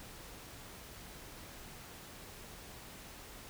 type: silence
effects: pink hiss -51 dBFS RMS until 3.49 s